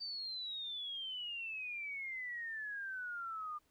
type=exponential sweep; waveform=sine; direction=down; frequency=4646 to 1200 Hz; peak=-40 dBFS; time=0-3.59 s; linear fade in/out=20 ms; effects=pink hiss -75 dBFS RMS until 3.7 s